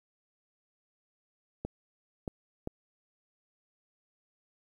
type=clicks; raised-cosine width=2 ms; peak=-21 dBFS; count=3; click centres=1.65 / 2.278 / 2.674 s; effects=10-bit